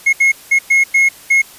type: tone bursts at uneven times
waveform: triangle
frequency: 2165 Hz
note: C#7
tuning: 41 cents flat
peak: -6 dBFS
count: 6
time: 0.06-0.13 / 0.2-0.32 / 0.51-0.59 / 0.7-0.84 / 0.94-1.09 / 1.3-1.42 s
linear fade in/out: 10 ms
effects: white hiss -39 dBFS RMS until 1.58 s + resampled to 32000 Hz